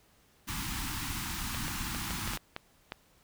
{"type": "band-stop noise", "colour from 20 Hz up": "pink", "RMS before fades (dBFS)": -36, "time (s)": [0.47, 2.38], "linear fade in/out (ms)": 20, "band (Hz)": [320, 840], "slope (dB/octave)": 48}
{"type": "clicks", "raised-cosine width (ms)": 0.3, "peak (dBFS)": -20, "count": 9, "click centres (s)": [1.547, 1.681, 1.948, 2.107, 2.276, 2.335, 2.373, 2.564, 2.921]}
{"effects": ["pink hiss -65 dBFS RMS until 3.23 s"]}